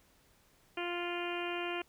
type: harmonic tone with a mistuned harmonic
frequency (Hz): 349.3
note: F4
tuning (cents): 0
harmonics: 1 / 2 / 3 / 4 / 5 / 6 / 7 / 8 / 9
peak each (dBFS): -38 / -42 / -45 / -45 / -47 / -49 / -43 / -44 / -50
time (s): 0.77-1.82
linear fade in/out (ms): 5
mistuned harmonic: 9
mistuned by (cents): -21
effects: pink hiss -67 dBFS RMS until 1.88 s